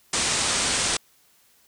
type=low-pass noise; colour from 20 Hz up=white; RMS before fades=-24 dBFS; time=0.13-0.97 s; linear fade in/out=5 ms; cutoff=9300 Hz; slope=96 dB/octave; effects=white hiss -60 dBFS RMS until 1.67 s